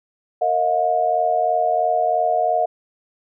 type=tone cluster; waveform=sine; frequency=462.6 / 633 / 716 Hz; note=A#4 / D#5 / F5; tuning=-13 / +30 / +43 cents; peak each=-27 / -20 / -18 dBFS; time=0.41-2.66 s; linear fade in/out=10 ms; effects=none